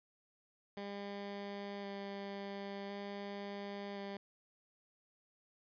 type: tone with vibrato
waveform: 15% pulse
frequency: 200 Hz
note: G3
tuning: 35 cents sharp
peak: -36 dBFS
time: 0.77-4.17 s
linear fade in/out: 2 ms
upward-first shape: square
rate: 0.47 Hz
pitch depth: 9 cents each way
effects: resampled to 11025 Hz